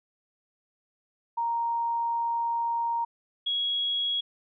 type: tone pair in turn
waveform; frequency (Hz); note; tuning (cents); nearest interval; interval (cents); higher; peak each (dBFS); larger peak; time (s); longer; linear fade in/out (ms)
sine; 932.3 / 3322; A#5 / G#7; 0 / 0; octave + minor seventh; 2200; second; -25; neither; 1.37-3.05 / 3.46-4.21; first; 10
effects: none